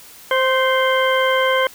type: harmonic tone with a mistuned harmonic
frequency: 523.3 Hz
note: C5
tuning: in tune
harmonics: 1 / 2 / 3 / 4 / 6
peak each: -17 / -20 / -22 / -23 / -25 dBFS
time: 0.31-1.67 s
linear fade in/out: 2 ms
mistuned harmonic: 3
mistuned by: -24 cents
effects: white hiss -42 dBFS RMS until 1.74 s